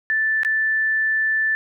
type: tone with dropouts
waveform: sine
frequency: 1760 Hz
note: A6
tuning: in tune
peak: -17 dBFS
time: 0.1-1.55 s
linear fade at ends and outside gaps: 0 ms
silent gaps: 0.433-0.449 s
effects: none